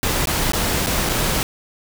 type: noise with dropouts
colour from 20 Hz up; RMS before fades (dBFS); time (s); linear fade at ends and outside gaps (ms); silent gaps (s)
pink; -20; 0.03-1.43; 0; 0.256-0.272 / 0.52-0.534 / 0.863-0.87 / 1.09-1.094
effects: none